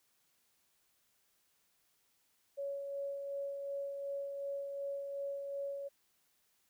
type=tone with tremolo; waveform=sine; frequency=559 Hz; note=C#5; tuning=14 cents sharp; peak=-36 dBFS; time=2.57-5.89 s; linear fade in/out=20 ms; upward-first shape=sine; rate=2.7 Hz; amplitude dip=35%; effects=white hiss -75 dBFS RMS until 6.69 s